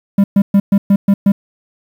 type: tone bursts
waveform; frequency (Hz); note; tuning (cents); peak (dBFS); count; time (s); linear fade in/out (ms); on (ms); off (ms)
triangle; 198.9; G3; +25; -4; 7; 0.18-1.32; 5; 60; 120
effects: 7-bit